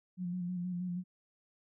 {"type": "tone with vibrato", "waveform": "sine", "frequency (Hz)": 178.7, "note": "F3", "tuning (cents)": 40, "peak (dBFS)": -34, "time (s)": [0.17, 1.04], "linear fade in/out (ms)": 50, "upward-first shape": "square", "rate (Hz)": 6.3, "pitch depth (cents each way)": 31, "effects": []}